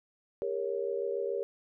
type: chord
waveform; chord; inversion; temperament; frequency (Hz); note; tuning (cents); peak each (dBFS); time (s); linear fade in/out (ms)
sine; G diminished; none; equal with one note detuned; 399.5 / 466.2 / 554.4; G4 / Bb4 / Db5; +33 / 0 / 0; -34 / -34 / -36; 0.42-1.43; 0
effects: none